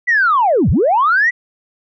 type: linear two-way sweep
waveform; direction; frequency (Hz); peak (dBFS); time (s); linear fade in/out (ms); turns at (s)
sine; down then up; 2000 to 58.27 to 2000; -9; 0.07-1.31; 20; 0.7
effects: tanh soft clip ceiling -5 dBFS

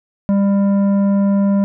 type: tone with tanh clipping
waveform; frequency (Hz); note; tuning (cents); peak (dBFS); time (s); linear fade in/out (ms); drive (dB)
triangle; 199; G3; +26; -13; 0.29-1.64; 0; 14
effects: none

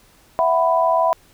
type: chord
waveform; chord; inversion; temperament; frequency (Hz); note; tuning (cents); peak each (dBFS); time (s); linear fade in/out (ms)
sine; E suspended second; none; equal with one note detuned; 659.3 / 740 / 992.9; E5 / F#5 / B5; 0 / 0 / +9; -17 / -21 / -18; 0.39-1.13; 0
effects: pink hiss -53 dBFS RMS until 1.33 s

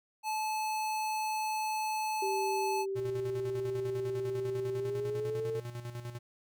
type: tone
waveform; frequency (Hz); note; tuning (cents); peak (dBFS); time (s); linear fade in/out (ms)
square; 865; A5; -30; -32; 0.23-2.86; 50
type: tone with pitch glide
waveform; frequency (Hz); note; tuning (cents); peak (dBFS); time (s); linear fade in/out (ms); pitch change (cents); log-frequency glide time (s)
sine; 388.9 to 446.7; G4 to A4; -14 to +26; -32; 2.22-5.6; 5; +240; 4.74-5.47
type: tone with tremolo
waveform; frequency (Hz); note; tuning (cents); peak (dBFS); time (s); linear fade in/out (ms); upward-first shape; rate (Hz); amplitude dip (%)
square; 120.1; B2; -48; -38; 2.95-6.19; 20; square; 10; 60
effects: none

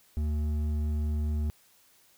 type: tone with hard clipping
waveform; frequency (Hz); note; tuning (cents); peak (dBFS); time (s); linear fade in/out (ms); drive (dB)
sine; 75.4; D2; +46; -28; 0.17-1.5; 0; 7
effects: white hiss -62 dBFS RMS until 2.17 s

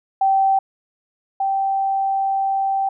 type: tone pair in turn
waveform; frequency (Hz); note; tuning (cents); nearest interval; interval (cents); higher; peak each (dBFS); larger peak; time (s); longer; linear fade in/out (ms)
sine; 776 / 779.6; G5 / G5; -18 / -10; unison; 8; second; -13 / -17; first; 0.21-0.59 / 1.4-2.89; second; 5
effects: none

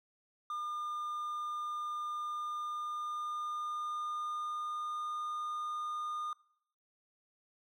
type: tone with pitch glide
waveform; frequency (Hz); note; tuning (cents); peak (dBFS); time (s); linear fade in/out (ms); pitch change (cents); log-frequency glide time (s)
triangle; 1207 to 1218.2; D6 to D#6; +47 to -37; -34; 0.5-6.33; 2; +16; 2.29-5.05
effects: noise-tail reverb RT60 0.7 s tail -21 dB re dry

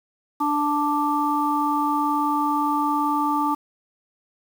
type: harmonic tone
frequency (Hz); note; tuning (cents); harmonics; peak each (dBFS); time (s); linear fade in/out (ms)
293.7; D4; 0; 1 / 3 / 4; -24 / -23 / -24; 0.4-3.55; 10
effects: 7-bit

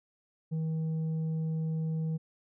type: tone with tanh clipping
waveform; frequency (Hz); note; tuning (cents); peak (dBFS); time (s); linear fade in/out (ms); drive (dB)
sine; 159.7; D#3; +45; -30; 0.51-2.18; 20; 4
effects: none

